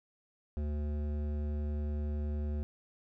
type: tone with hard clipping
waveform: sine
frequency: 74.1 Hz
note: D2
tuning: 16 cents sharp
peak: -34 dBFS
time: 0.57-2.63 s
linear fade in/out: 0 ms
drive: 13 dB
effects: none